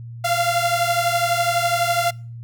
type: beating tone pair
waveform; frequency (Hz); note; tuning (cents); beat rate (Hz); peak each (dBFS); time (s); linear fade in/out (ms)
sawtooth; 685 / 697; F5 / F5; -34 / -4; 12; -17; 0.24-2.11; 10
effects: noise-tail reverb RT60 0.4 s tail -25 dB re dry + added 117 Hz sine -32 dBFS peak until 2.43 s